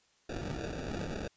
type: noise with sample-and-hold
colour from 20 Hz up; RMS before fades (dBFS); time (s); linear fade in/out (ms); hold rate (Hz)
violet; -38; 0.29-1.28; 5; 1050
effects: white hiss -69 dBFS RMS until 1.36 s + resampled to 16000 Hz